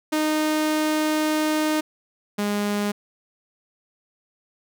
sawtooth tone pair in turn, 308.2 / 205.7 Hz, D#4 / G#3, -16 / -16 cents, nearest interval perfect fifth, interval 700 cents, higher first, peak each -16 / -18 dBFS, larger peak first, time 0.12-1.81 / 2.38-2.92 s, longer first, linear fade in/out 10 ms, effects none

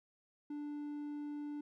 triangle tone, 293.7 Hz, D4, in tune, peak -38 dBFS, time 0.5-1.61 s, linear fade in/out 5 ms, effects none

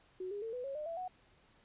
sine tone with pitch steps, 370 / 408.2 / 450.3 / 496.8 / 548 / 604.5 / 666.9 / 735.7 Hz, F#4 / G#4 / A4 / B4 / C#5 / D5 / E5 / F#5, 0 / -30 / +40 / +10 / -20 / +50 / +20 / -10 cents, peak -38 dBFS, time 0.2-1.08 s, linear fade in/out 5 ms, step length 110 ms, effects pink hiss -67 dBFS RMS until 1.64 s + resampled to 8000 Hz

